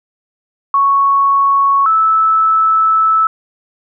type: tone pair in turn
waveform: sine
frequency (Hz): 1108.7 / 1309.6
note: C#6 / E6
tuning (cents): 0 / -12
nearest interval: minor third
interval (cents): 288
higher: second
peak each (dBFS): -8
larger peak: neither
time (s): 0.74-1.86 / 1.86-3.27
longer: second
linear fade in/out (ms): 2
effects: none